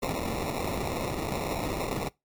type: noise with sample-and-hold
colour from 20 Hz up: white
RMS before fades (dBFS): -31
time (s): 0.02-2.09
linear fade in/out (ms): 10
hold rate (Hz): 1575
effects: noise-tail reverb RT60 0.2 s tail -23 dB re dry + MP3 96 kbps